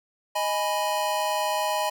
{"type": "chord", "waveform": "square", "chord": "G# minor", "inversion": "second", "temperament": "equal", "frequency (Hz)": [622.3, 830.6, 987.8], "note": ["D#5", "G#5", "B5"], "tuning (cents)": [0, 0, 0], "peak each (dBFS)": -29, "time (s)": [0.35, 1.9], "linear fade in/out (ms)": 10, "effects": []}